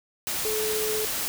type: tone in noise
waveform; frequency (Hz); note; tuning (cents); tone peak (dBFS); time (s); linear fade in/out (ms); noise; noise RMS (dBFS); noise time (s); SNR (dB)
sine; 431.5; A4; -34; -27; 0.45-1.05; 0; white; -29; 0.27-1.28; -1
effects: none